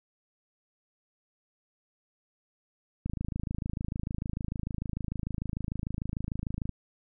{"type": "click train", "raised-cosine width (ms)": 5, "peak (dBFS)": -20, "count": 98, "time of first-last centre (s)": [3.06, 6.693], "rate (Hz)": 26.7, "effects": []}